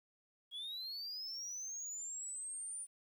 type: linear sweep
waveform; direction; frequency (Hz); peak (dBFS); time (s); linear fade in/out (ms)
sine; up; 3274 to 9397; -39; 0.51-2.87; 50
effects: tanh soft clip ceiling -41 dBFS + 12-bit